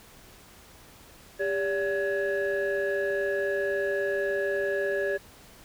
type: tone cluster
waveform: sine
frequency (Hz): 398.8 / 575 / 1682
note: G4 / D5 / G#6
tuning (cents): +30 / -37 / +22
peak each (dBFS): -27 / -28 / -30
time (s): 1.39-5.18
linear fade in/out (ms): 20
effects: tanh soft clip ceiling -20 dBFS + pink hiss -52 dBFS RMS until 5.64 s